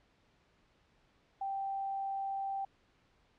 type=tone; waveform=sine; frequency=783 Hz; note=G5; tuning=2 cents flat; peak=-34 dBFS; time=1.41-2.65 s; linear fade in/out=5 ms; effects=pink hiss -70 dBFS RMS until 3.38 s + low-pass 4000 Hz 12 dB/octave